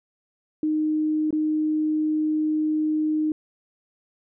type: tone with dropouts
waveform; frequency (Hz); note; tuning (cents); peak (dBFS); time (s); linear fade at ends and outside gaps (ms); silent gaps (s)
sine; 308.5; D#4; -15; -20; 0.63-3.32; 2; 1.307-1.327
effects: none